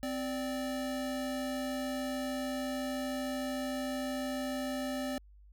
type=tone pair together; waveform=square; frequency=260 / 586.7 Hz; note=C4 / D5; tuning=-11 / -2 cents; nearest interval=octave + major second; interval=1409 cents; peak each=-36 / -39 dBFS; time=0.03-5.18 s; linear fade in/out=0 ms; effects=added 50 Hz sine -54 dBFS peak until 5.52 s